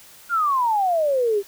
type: exponential sweep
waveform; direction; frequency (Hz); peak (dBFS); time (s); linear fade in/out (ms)
sine; down; 1445 to 386.7; -17; 0.29-1.43; 50
effects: white hiss -47 dBFS RMS until 1.47 s